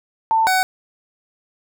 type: tone pair in turn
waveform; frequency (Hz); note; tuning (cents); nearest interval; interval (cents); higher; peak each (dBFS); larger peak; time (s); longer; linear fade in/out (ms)
sine / 25% pulse; 892 / 750.1; A5 / F#5; +23 / +23; minor third; 300; first; -13 / -11; second; 0.31-0.47 / 0.47-0.63; neither; 0
effects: none